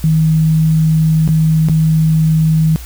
sine tone with dropouts, 158.5 Hz, D#3, 32 cents sharp, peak -8 dBFS, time 0.04-2.76 s, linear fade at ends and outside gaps 0 ms, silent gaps 1.277-1.289 / 1.686-1.696 s, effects added 60 Hz sine -27 dBFS peak until 2.85 s + white hiss -36 dBFS RMS until 2.85 s

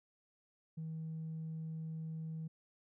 triangle tone with tanh clipping, 160 Hz, D#3, 49 cents sharp, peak -40 dBFS, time 0.77-2.48 s, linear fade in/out 10 ms, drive 5 dB, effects none

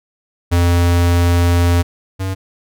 square tone pair in turn, 86.8 / 95.19 Hz, F2 / F#2, -10 / +50 cents, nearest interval major second, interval 160 cents, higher second, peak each -11 / -19 dBFS, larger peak first, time 0.51-1.83 / 2.19-2.35 s, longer first, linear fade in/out 20 ms, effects none

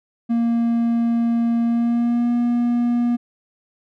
triangle tone with pitch glide, 233.1 to 239.5 Hz, A#3 to A#3, 0 to +47 cents, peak -14 dBFS, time 0.29-3.17 s, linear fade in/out 20 ms, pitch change +47 cents, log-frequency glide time 1.64-2.32 s, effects none

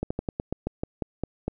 slowing click train, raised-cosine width 2 ms, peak -14 dBFS, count 11, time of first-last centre 0.03-1.48 s, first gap 75 ms, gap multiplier 1.14, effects none

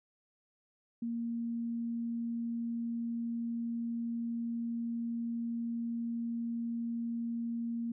sine tone, 233.1 Hz, A#3, in tune, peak -33 dBFS, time 1.02-7.92 s, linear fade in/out 5 ms, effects none

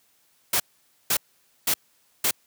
white noise bursts, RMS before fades -22 dBFS, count 4, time 0.53-2.31 s, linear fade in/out 5 ms, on 70 ms, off 500 ms, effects white hiss -64 dBFS RMS until 2.46 s + high-pass 80 Hz 12 dB/octave

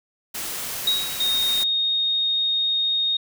white noise, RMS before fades -30 dBFS, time 0.34-1.64 s, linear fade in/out 10 ms
sine tone with exponential decay, 3802 Hz, A#7, 33 cents sharp, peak -15 dBFS, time 0.87-1.43 s, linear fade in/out 5 ms, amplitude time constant 120 ms
sine tone, 3713 Hz, A#7, 8 cents flat, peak -19 dBFS, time 1.2-3.17 s, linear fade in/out 5 ms
effects none

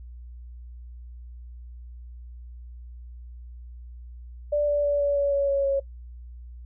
sine tone with pitch steps, 587.3 / 581.9 / 576.5 / 571.2 / 566 / 560.8 / 555.6 / 550.5 Hz, D5 / D5 / D5 / D5 / C#5 / C#5 / C#5 / C#5, 0 / -16 / -32 / -48 / +36 / +20 / +4 / -12 cents, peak -20 dBFS, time 4.52-5.8 s, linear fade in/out 10 ms, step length 160 ms, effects noise-tail reverb RT60 0.1 s tail -21 dB re dry + added 60 Hz sine -39 dBFS peak until 6.65 s

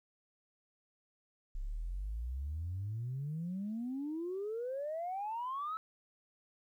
sine exponential sweep, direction up, 32.36 to 1318.5 Hz, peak -35 dBFS, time 1.55-5.77 s, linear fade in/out 0 ms, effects tanh soft clip ceiling -32 dBFS + 12-bit

